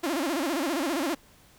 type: tone with vibrato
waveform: sawtooth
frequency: 306.7 Hz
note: D#4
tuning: 25 cents flat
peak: -22 dBFS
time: 0.03-1.15 s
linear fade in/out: 10 ms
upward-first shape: sine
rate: 15 Hz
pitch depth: 250 cents each way
effects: pink hiss -57 dBFS RMS until 1.58 s